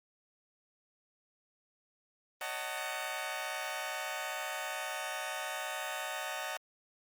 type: chord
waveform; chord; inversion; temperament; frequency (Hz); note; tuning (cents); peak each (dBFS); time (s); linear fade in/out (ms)
15% pulse; D# half-diminished seventh; third; just; 560 / 622.3 / 746.7 / 896; C#5 / D#5 / F#5 / A5; +18 / 0 / +16 / +31; -39 / -35 / -34 / -36; 2.41-6.57; 2
effects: Opus 32 kbps